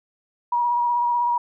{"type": "tone with vibrato", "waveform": "sine", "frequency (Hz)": 960, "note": "B5", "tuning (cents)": -49, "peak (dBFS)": -18, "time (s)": [0.52, 1.38], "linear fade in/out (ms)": 5, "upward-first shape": "sine", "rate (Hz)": 16, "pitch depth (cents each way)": 22, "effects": []}